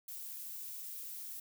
violet noise, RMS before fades -45 dBFS, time 0.08-1.4 s, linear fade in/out 5 ms, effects none

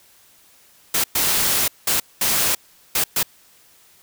white noise bursts at uneven times, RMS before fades -19 dBFS, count 6, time 0.94-1.04 / 1.15-1.68 / 1.87-2 / 2.21-2.55 / 2.95-3.04 / 3.16-3.23 s, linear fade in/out 5 ms, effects white hiss -53 dBFS RMS until 4.02 s

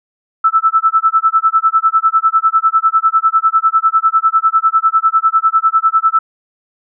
sine tone with tremolo, 1318 Hz, E6, 1 cent flat, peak -5 dBFS, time 0.44-6.19 s, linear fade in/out 5 ms, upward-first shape sine, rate 10 Hz, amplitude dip 100%, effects none

